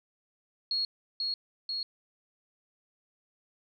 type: tone with echo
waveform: sine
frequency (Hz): 4308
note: C8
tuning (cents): +50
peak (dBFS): -27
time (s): 0.71-0.85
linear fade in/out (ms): 2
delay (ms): 490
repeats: 2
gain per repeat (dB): -2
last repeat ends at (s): 1.83
effects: none